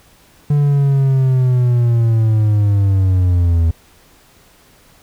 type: linear sweep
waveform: triangle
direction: down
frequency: 146.83 to 81.1 Hz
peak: -8 dBFS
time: 0.5-3.71 s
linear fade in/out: 5 ms
effects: pink hiss -49 dBFS RMS until 5.02 s